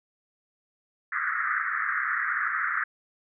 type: band-pass noise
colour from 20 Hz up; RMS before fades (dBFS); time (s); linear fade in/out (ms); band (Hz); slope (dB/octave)
pink; -28; 1.12-2.84; 5; 1200 to 2000; 96
effects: none